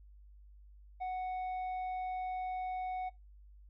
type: tone with tanh clipping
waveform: triangle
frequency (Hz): 740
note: F#5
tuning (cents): 0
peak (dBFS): -36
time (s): 1-3.1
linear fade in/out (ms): 20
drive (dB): 9
effects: noise-tail reverb RT60 0.2 s tail -22 dB re dry + added 50 Hz sine -54 dBFS peak until 3.69 s